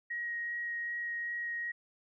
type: tone with vibrato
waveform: sine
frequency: 1889 Hz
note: A#6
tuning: 22 cents sharp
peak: -34 dBFS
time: 0.1-1.72 s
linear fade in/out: 10 ms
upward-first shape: sine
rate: 2.6 Hz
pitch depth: 8 cents each way
effects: none